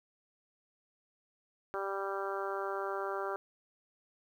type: harmonic tone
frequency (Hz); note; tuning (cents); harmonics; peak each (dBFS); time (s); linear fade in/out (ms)
196; G3; 0; 2 / 3 / 4 / 5 / 6 / 7 / 8; -38 / -41 / -42 / -44 / -42 / -42 / -47; 1.74-3.36; 0
effects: 11-bit